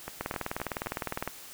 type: two click trains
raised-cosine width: 0.5 ms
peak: -16 / -20 dBFS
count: 22 / 4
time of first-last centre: 0.21-1.276 / 0.08-0.861 s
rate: 19.7 / 3.84 Hz
effects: white hiss -47 dBFS RMS until 1.53 s